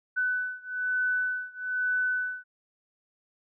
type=beating tone pair; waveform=sine; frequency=1499 / 1500.1 Hz; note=F#6 / F#6; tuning=+22 / +23 cents; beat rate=1.1 Hz; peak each=-29 / -30 dBFS; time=0.16-2.44 s; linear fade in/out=20 ms; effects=none